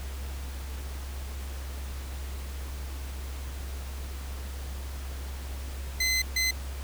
20% pulse tone bursts at uneven times, 2047 Hz, C7, 38 cents flat, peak -19 dBFS, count 2, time 6-6.22 / 6.36-6.51 s, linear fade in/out 5 ms, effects added 67 Hz sine -34 dBFS peak until 6.83 s + pink hiss -45 dBFS RMS until 6.83 s

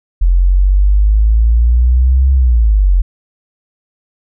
sine exponential two-way sweep, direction up then down, 43.08 to 67.2 to 43.08 Hz, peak -6 dBFS, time 0.21-3.02 s, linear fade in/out 10 ms, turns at 2.33 s, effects none

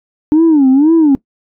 sine tone with vibrato, 293.7 Hz, D4, in tune, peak -3 dBFS, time 0.32-1.15 s, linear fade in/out 0 ms, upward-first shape sine, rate 2 Hz, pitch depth 210 cents each way, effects noise-tail reverb RT60 0.1 s tail -20 dB re dry + tanh soft clip ceiling -3 dBFS

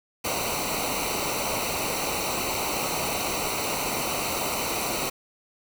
pink noise with comb filter, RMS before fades -28 dBFS, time 0.24-5.1 s, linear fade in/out 10 ms, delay 0.59 ms, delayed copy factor -0.8, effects none

